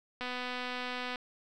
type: click train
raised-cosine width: 0.3 ms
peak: -22 dBFS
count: 237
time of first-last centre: 0.21-1.158 s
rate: 249 Hz
effects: none